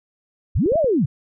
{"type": "linear two-way sweep", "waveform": "sine", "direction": "up then down", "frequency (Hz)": [34.64, 686, 106.5], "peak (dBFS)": -15, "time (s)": [0.55, 1.06], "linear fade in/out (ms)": 10, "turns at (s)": 0.78}
{"type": "clicks", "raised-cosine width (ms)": 3, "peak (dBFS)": -17, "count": 4, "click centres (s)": [0.66, 0.72, 0.756, 0.844]}
{"effects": []}